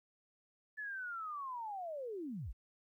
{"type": "linear sweep", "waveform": "sine", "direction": "down", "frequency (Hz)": [1743, 30.28], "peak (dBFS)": -40, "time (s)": [0.77, 2.53], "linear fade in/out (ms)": 20, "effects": ["13-bit"]}